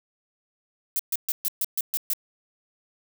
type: noise bursts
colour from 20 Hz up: violet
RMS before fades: -25 dBFS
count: 8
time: 0.96-2.134 s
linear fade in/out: 0 ms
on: 33 ms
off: 130 ms
effects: none